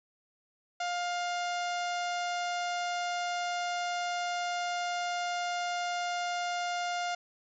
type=harmonic tone with a mistuned harmonic; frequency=705 Hz; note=F5; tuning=16 cents sharp; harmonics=1 / 2 / 3 / 4 / 5 / 6 / 7 / 8 / 9 / 10; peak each=-32 / -38 / -42 / -44 / -46 / -48 / -49 / -50 / -51 / -52 dBFS; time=0.8-7.15 s; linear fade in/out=5 ms; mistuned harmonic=10; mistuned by=+35 cents; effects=none